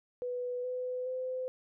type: tone with pitch steps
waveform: sine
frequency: 493.9 / 502.8 / 511.9 Hz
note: B4 / B4 / C5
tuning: 0 / +31 / -38 cents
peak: -33 dBFS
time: 0.22-1.48 s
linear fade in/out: 0 ms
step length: 420 ms
effects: none